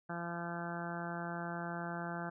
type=harmonic tone; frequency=171.2 Hz; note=F3; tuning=34 cents flat; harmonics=1 / 2 / 3 / 4 / 5 / 6 / 7 / 8 / 9 / 10; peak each=-42 / -47 / -51 / -45 / -47 / -53 / -50 / -49 / -46 / -56 dBFS; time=0.09-2.3 s; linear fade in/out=10 ms; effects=none